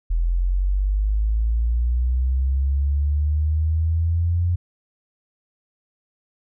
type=linear sweep; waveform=sine; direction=up; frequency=41 to 88.3 Hz; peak=-17 dBFS; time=0.1-4.56 s; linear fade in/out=10 ms; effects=none